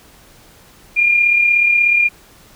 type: tone with amplitude modulation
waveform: sine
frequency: 2409 Hz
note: D7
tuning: 43 cents sharp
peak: -8 dBFS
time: 0.96-2.09 s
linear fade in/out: 20 ms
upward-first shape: sine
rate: 36.6 Hz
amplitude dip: 45%
effects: pink hiss -46 dBFS RMS until 2.55 s